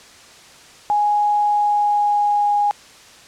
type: tone with pitch glide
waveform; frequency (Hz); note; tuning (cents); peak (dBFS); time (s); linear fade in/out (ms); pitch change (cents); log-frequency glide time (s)
sine; 830.6 to 823.4; G#5 to G#5; 0 to -15; -14; 0.9-2.71; 0; -15; 1.42-2.58
effects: white hiss -44 dBFS RMS until 3.27 s + low-pass 7000 Hz 12 dB/octave